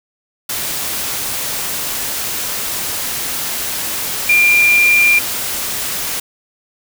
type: tone in noise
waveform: sine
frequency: 2391 Hz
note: D7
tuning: 30 cents sharp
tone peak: -8 dBFS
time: 4.29-5.19 s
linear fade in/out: 5 ms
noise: white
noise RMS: -21 dBFS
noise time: 0.49-6.2 s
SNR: +10 dB
effects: none